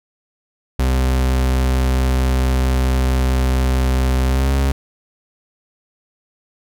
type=tone with pitch glide; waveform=40% pulse; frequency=64.5 to 67.55 Hz; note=C2 to C#2; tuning=-24 to -44 cents; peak=-13 dBFS; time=0.79-4.72 s; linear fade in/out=5 ms; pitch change=+80 cents; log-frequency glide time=4.26-4.53 s; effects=none